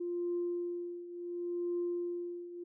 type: tone with tremolo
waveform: sine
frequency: 349.2 Hz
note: F4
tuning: in tune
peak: -30 dBFS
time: 0-2.64 s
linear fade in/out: 10 ms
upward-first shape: triangle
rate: 0.7 Hz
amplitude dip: 80%
effects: tanh soft clip ceiling -27 dBFS